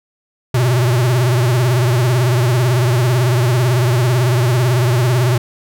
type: tone with vibrato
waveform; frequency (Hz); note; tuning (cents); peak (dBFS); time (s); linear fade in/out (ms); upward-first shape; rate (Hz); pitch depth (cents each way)
square; 123.47; B2; 0; -12; 0.54-5.38; 5; triangle; 18; 150
effects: none

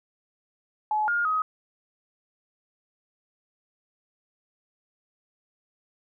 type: tone with pitch steps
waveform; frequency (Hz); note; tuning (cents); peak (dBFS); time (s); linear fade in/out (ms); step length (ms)
sine; 853 / 1417 / 1262; G#5 / F6 / D#6; +46 / +25 / +24; -22; 0.91-1.42; 2; 170
effects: none

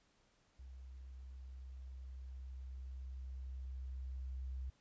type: tone with level ramp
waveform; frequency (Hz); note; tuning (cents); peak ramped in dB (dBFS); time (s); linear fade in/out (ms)
sine; 64.8; C2; -16; -50 to -40; 0.59-4.7; 5
effects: pink hiss -74 dBFS RMS until 4.8 s + resampled to 16000 Hz

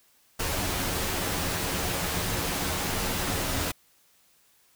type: noise with comb filter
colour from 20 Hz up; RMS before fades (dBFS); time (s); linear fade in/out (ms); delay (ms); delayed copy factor
pink; -29; 0.39-3.72; 10; 11; +0.5
effects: white hiss -63 dBFS RMS until 4.75 s

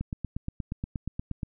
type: click train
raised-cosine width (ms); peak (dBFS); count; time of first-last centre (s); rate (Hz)
5; -19; 13; 0.01-1.432; 8.44
effects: none

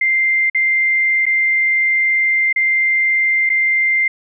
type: tone with dropouts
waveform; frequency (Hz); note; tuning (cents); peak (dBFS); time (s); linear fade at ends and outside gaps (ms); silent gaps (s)
sine; 2093; C7; 0; -12; 0.01-4.08; 5; 0.499-0.547 / 1.256-1.264 / 2.528-2.56 / 3.493-3.499
effects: none

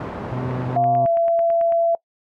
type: band-pass noise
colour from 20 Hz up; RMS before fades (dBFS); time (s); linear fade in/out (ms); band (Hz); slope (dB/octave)
pink; -30; 0-0.77; 5; 110 to 1100; 12
type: harmonic tone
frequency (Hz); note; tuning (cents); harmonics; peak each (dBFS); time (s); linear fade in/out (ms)
126.7; B2; +45; 1 / 2 / 3 / 4 / 5 / 6 / 7 / 8 / 9; -25 / -31 / -37 / -42 / -40 / -45 / -41 / -46 / -45; 0.32-1.06; 2
type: click train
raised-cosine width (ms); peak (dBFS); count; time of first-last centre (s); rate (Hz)
0.5; -22; 12; 0.51-1.723; 9.07
type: tone with pitch glide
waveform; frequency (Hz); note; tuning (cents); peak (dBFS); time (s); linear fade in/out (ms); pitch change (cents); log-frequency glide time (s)
sine; 699 to 673.2; F5 to E5; +1 to +36; -15; 0.76-1.95; 2; -65; 0.97-1.07
effects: noise-tail reverb RT60 0.1 s tail -22 dB re dry

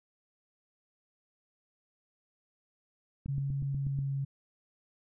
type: click train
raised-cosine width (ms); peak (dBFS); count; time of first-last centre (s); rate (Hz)
5; -27; 7; 3.26-3.989; 8.23
type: tone with pitch glide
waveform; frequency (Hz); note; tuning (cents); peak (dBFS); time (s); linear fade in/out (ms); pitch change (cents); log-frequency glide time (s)
sine; 138.59 to 137.63; C#3 to C#3; 0 to -12; -30; 3.28-4.25; 10; -12; 3.64-4.12
effects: none

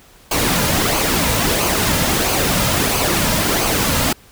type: noise with flanger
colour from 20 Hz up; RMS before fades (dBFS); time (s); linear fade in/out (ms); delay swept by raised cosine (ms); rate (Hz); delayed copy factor
pink; -17; 0.31-4.13; 5; 0.54 to 2.74; 1.5; -0.5
effects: pink hiss -47 dBFS RMS until 4.31 s

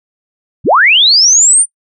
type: linear sweep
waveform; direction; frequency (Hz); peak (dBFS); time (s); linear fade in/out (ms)
sine; up; 57 to 9250; -4; 0.64-1.66; 50
effects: noise-tail reverb RT60 0.1 s tail -24 dB re dry

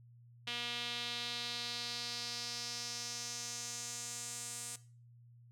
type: tone with band-pass filter sweep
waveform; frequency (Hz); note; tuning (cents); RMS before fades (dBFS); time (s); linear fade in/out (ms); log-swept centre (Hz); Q
sawtooth; 239.7; A#3; +48; -42; 0.47-4.76; 5; 3200 to 8300; 2.9
effects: noise-tail reverb RT60 0.4 s tail -17 dB re dry + added 119 Hz sine -57 dBFS peak until 5.51 s

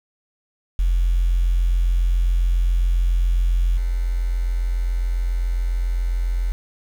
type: tone with level steps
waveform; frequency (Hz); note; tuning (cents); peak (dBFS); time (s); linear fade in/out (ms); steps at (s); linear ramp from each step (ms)
sine; 43.65; F1; 0; -14 / -18; 0.79-6.52; 0; 3.77; 5
effects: tanh soft clip ceiling -10 dBFS + 7-bit

